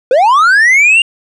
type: linear sweep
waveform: triangle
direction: up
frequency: 474.9 to 2835 Hz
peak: -3 dBFS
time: 0.11-1.02 s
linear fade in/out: 2 ms
effects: resampled to 24000 Hz